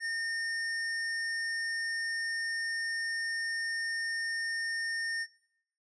sine tone with hard clipping, 1825 Hz, A#6, 37 cents flat, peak -33 dBFS, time 0-5.27 s, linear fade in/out 50 ms, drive 12 dB, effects noise-tail reverb RT60 0.7 s tail -19 dB re dry + resampled to 22050 Hz

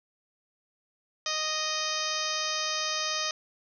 harmonic tone, 621 Hz, D#5, 3 cents flat, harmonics 1 / 2 / 3 / 4 / 5 / 6 / 7 / 8 / 9 / 10, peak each -39 / -35 / -38 / -38 / -38 / -37 / -41 / -35 / -38 / -37 dBFS, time 1.26-3.31 s, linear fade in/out 2 ms, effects none

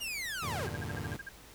sawtooth linear sweep, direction down, 2915 to 310.4 Hz, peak -32 dBFS, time 0-0.68 s, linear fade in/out 20 ms
sawtooth chord, E half-diminished seventh, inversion none, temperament equal, 82.41 / 98 / 116.54 / 146.83 Hz, E2 / G2 / Bb2 / D3, 0 / 0 / 0 / 0 cents, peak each -38 dBFS, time 0.42-1.17 s, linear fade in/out 10 ms
sine tone bursts, 1611 Hz, G6, 47 cents sharp, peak -39 dBFS, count 10, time 0.59-1.291 s, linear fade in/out 5 ms, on 26 ms, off 49 ms
effects added 50 Hz sine -57 dBFS peak until 1.54 s + pink hiss -54 dBFS RMS until 1.54 s

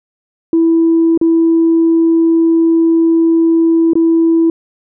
sine tone with dropouts, 329.6 Hz, E4, in tune, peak -6 dBFS, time 0.53-4.5 s, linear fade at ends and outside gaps 2 ms, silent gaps 1.176-1.213 / 3.934-3.954 s, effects tanh soft clip ceiling -3 dBFS

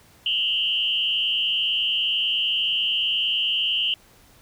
sine tone with frequency modulation, 2960 Hz, F#7, in tune, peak -20 dBFS, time 0.26-3.94 s, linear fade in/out 2 ms, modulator 109 Hz, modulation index 1.7, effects pink hiss -54 dBFS RMS until 4.41 s

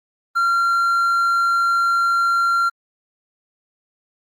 triangle tone, 1377 Hz, F6, 25 cents flat, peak -13 dBFS, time 0.35-2.7 s, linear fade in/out 20 ms, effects Opus 32 kbps

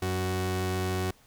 sawtooth tone pair together, 92.9 / 185.8 Hz, F#2 / F#3, +7 / +7 cents, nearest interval octave, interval 1200 cents, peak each -25 dBFS, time 0.02-1.11 s, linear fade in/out 5 ms, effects pink hiss -60 dBFS RMS until 1.26 s

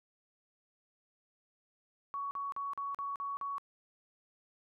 sine tone bursts, 1120 Hz, C#6, 18 cents sharp, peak -35 dBFS, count 7, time 2.14-3.582 s, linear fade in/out 0 ms, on 170 ms, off 42 ms, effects none

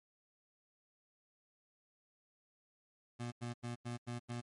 25% pulse tone bursts, 120 Hz, B2, 49 cents flat, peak -36 dBFS, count 6, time 3.19-4.415 s, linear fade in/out 20 ms, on 130 ms, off 89 ms, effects MP3 48 kbps

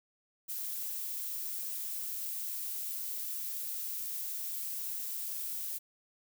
violet noise, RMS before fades -38 dBFS, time 0.48-5.79 s, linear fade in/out 20 ms, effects none

